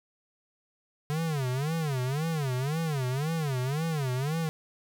square tone with vibrato, 144.1 Hz, D3, 33 cents flat, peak -28 dBFS, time 1.1-4.49 s, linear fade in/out 0 ms, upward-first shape sine, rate 1.9 Hz, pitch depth 240 cents each way, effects none

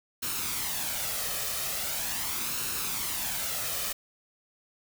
white noise with flanger, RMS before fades -32 dBFS, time 0.22-3.93 s, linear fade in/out 10 ms, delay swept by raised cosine 0.73 to 1.65 ms, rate 0.41 Hz, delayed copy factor +0.5, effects none

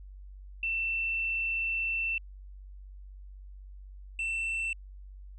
sine / triangle tone pair in turn, 2681 / 2681 Hz, E7 / E7, +29 / +29 cents, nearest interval unison, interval 0 cents, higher neither, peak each -28 dBFS, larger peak neither, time 0.63-2.18 / 4.19-4.73 s, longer first, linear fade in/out 2 ms, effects added 48 Hz sine -44 dBFS peak until 5.38 s + resampled to 24000 Hz

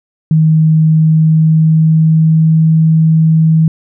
sine tone with pitch glide, 157.9 to 160.01 Hz, D#3 to D#3, +26 to +49 cents, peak -5 dBFS, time 0.31-3.68 s, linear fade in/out 2 ms, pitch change +23 cents, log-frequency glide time 0.84-2.72 s, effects none

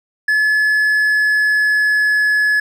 triangle tone with pitch glide, 1715 to 1703.2 Hz, A6 to G#6, -45 to +43 cents, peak -10 dBFS, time 0.28-2.6 s, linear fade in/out 5 ms, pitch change -12 cents, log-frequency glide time 0.44-2.29 s, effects none

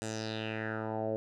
10% pulse tone with low-pass filter sweep, 110 Hz, A2, in tune, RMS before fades -36 dBFS, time 0.02-1.16 s, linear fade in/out 0 ms, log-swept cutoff 8300 to 520 Hz, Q 3.9, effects none

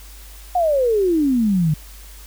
sine exponential sweep, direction down, 740 to 146.83 Hz, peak -14 dBFS, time 0.55-1.74 s, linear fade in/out 5 ms, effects added 50 Hz sine -38 dBFS peak until 2.26 s + white hiss -44 dBFS RMS until 2.26 s

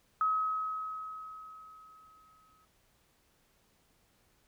sine tone with exponential decay, 1276 Hz, D#6, 43 cents sharp, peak -25 dBFS, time 0.21-2.65 s, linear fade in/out 1 ms, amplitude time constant 530 ms, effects pink hiss -70 dBFS RMS until 4.47 s

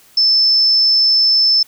sine tone, 5274 Hz, E8, in tune, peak -9 dBFS, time 0.17-1.63 s, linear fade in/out 5 ms, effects white hiss -48 dBFS RMS until 1.67 s

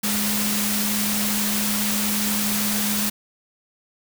sine tone in noise, 208.3 Hz, G#3, 5 cents sharp, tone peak -25 dBFS, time 0.03-3.1 s, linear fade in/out 10 ms, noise white, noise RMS -24 dBFS, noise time 0.03-3.1 s, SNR -4 dB, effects none

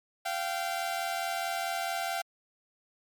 sawtooth tone pair together, 690.4 / 775 Hz, F5 / G5, -20 / -20 cents, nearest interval major second, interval 200 cents, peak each -29 / -30 dBFS, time 0.25-2.22 s, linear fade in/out 10 ms, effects MP3 96 kbps

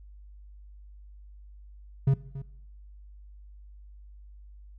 triangle tone with echo, 136.2 Hz, C#3, 30 cents flat, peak -16 dBFS, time 2.07-2.14 s, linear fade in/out 5 ms, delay 280 ms, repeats 1, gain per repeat -15 dB, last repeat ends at 2.42 s, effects noise-tail reverb RT60 0.8 s tail -19 dB re dry + added 50 Hz sine -46 dBFS peak until 4.78 s

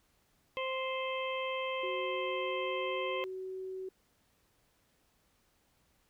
harmonic tone, 523.3 Hz, C5, in tune, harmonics 1 / 2 / 4 / 5 / 6, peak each -36 / -39 / -42 / -43 / -44 dBFS, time 0.57-3.24 s, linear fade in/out 0 ms
sine tone with pitch glide, 370 to 376.7 Hz, F#4 to F#4, 0 to +31 cents, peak -38 dBFS, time 1.83-3.89 s, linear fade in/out 5 ms, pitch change +31 cents, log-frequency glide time 2.29-3.6 s
effects pink hiss -72 dBFS RMS until 6.09 s

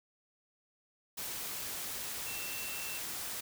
sine tone in noise, 2689 Hz, E7, 34 cents sharp, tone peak -44 dBFS, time 2.26-2.99 s, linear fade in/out 10 ms, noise white, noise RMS -40 dBFS, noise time 1.17-3.41 s, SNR -7 dB, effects none

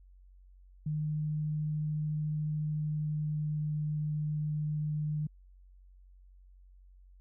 sine tone with pitch glide, 152.3 to 151.25 Hz, D#3 to D#3, -37 to -49 cents, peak -30 dBFS, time 0.86-5.27 s, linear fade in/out 5 ms, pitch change -12 cents, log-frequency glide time 2.59-3.71 s, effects added 46 Hz sine -54 dBFS peak until 7.2 s

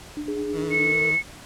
sine tone with tremolo, 297 Hz, D4, 20 cents sharp, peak -26 dBFS, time 0.17-0.92 s, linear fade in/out 0 ms, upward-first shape sine, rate 9.5 Hz, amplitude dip 60%
sine tone with pitch glide, 415.3 to 450.3 Hz, G#4 to A4, 0 to +40 cents, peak -27 dBFS, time 0.28-1.11 s, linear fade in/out 2 ms, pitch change +140 cents, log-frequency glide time 0.59-0.99 s
20% pulse tone with vibrato, 160 Hz, D#3, 49 cents sharp, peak -26 dBFS, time 0.52-1.19 s, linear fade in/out 50 ms, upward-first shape square, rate 9.7 Hz, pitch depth 37 cents each way
sine tone, 2194 Hz, C#7, 18 cents flat, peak -19 dBFS, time 0.7-1.23 s, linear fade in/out 50 ms
effects pink hiss -43 dBFS RMS until 1.45 s + low-pass 10000 Hz 12 dB/octave

